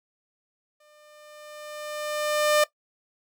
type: tone with exponential growth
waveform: sawtooth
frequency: 600 Hz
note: D5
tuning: 37 cents sharp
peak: -13 dBFS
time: 0.8-2.64 s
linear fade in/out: 5 ms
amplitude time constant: 400 ms
effects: noise-tail reverb RT60 0.1 s tail -18 dB re dry